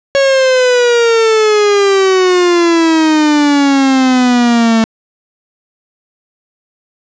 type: exponential sweep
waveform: 45% pulse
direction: down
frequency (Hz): 554.4 to 222.3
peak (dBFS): -7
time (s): 0.15-4.84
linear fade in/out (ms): 0
effects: resampled to 16000 Hz + 8-bit